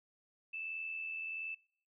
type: tone with amplitude modulation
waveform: sine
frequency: 2637 Hz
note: E7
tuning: in tune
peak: -37 dBFS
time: 0.53-1.55 s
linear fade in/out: 10 ms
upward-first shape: sine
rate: 81.3 Hz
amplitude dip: 45%
effects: noise-tail reverb RT60 0.6 s tail -25 dB re dry